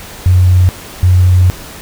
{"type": "tone bursts at uneven times", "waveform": "sine", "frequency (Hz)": 91, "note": "F#2", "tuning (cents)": -28, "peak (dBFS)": -4, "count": 2, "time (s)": [[0.26, 0.69], [1.03, 1.5]], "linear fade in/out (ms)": 0, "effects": ["pink hiss -30 dBFS RMS until 1.81 s"]}